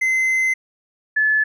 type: tone pair in turn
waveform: triangle / sine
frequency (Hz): 2059 / 1726.6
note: C7 / A6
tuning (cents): -28 / -33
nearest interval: minor third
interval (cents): 305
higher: first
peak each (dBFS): -14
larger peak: neither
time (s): 0.01-0.54 / 1.16-1.44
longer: first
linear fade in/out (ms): 10
effects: none